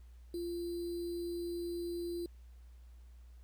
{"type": "tone with sample-and-hold", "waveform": "sine", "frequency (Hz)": 344.9, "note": "F4", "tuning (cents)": -22, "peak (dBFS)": -36, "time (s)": [0.34, 2.26], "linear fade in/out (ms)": 2, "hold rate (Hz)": 4410, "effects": ["added 60 Hz sine -52 dBFS peak until 3.43 s", "pink hiss -73 dBFS RMS until 3.43 s"]}